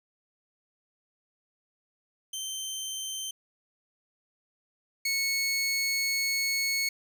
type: tone pair in turn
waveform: 20% pulse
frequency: 3111 / 2200 Hz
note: G7 / C#7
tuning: -14 / -14 cents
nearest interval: tritone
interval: 600 cents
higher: first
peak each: -28 / -21 dBFS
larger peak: second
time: 2.33-3.31 / 5.05-6.89 s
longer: second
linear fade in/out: 5 ms
effects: none